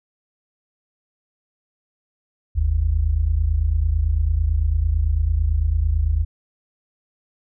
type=tone pair together; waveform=sine; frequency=48.8 / 77.78 Hz; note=G1 / D#2; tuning=-7 / 0 cents; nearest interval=minor sixth; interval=807 cents; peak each=-20 / -18 dBFS; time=2.55-6.25 s; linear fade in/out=20 ms; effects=none